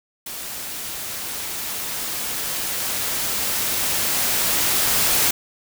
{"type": "noise with level ramp", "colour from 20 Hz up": "white", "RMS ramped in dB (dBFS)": [-32, -18], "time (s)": [0.26, 5.31], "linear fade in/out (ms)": 5, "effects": []}